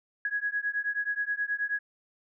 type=beating tone pair; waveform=sine; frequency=1661.2 / 1670.6 Hz; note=G#6 / G#6; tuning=0 / +10 cents; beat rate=9.4 Hz; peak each=-31 dBFS; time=0.25-1.79 s; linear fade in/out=2 ms; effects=none